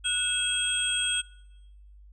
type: tone cluster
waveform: sine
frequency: 1466 / 2622 / 3258 / 8270 Hz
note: F#6 / E7 / G#7 / C9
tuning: -16 / -10 / -34 / -21 cents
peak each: -33 / -33 / -27 / -31 dBFS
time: 0.04-1.22 s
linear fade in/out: 20 ms
effects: noise-tail reverb RT60 1.0 s tail -23 dB re dry + added 50 Hz sine -48 dBFS peak until 2.12 s